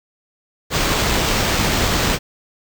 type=noise with sample-and-hold; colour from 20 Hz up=pink; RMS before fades=-18 dBFS; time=0.7-2.19 s; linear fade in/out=50 ms; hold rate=11025 Hz; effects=none